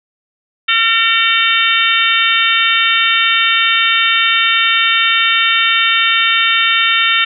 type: harmonic tone with a mistuned harmonic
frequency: 454.9 Hz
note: A#4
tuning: 42 cents flat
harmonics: 3 / 4 / 5 / 6 / 7 / 8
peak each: -17 / -17 / -17 / -17 / -17 / -17 dBFS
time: 0.68-7.25 s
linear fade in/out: 10 ms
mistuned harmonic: 7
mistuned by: -62 cents
effects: none